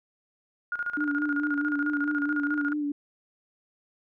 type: tone with tremolo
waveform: sine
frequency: 1428 Hz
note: F6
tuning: 38 cents sharp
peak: -26 dBFS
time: 0.72-2.73 s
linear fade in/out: 2 ms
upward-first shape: square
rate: 14 Hz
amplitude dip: 75%
type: tone with vibrato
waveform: sine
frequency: 293.7 Hz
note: D4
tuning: in tune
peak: -26 dBFS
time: 0.97-2.92 s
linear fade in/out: 5 ms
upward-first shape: sine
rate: 4.6 Hz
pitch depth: 35 cents each way
effects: none